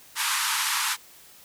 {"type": "band-pass noise", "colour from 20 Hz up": "pink", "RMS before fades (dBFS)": -26, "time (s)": [0.15, 0.97], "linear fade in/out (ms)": 50, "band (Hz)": [870, 13000], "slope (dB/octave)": 96, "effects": ["white hiss -51 dBFS RMS until 1.44 s"]}